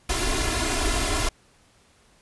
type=noise with comb filter; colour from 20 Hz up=pink; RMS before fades=-24 dBFS; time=0.09-1.29 s; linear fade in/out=5 ms; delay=2.9 ms; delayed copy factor=+0.9; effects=pink hiss -59 dBFS RMS until 2.21 s + resampled to 24000 Hz